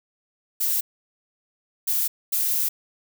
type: noise bursts at uneven times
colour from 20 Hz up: violet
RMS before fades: -23 dBFS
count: 3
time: 0.6-0.81 / 1.87-2.08 / 2.32-2.69 s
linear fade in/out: 10 ms
effects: none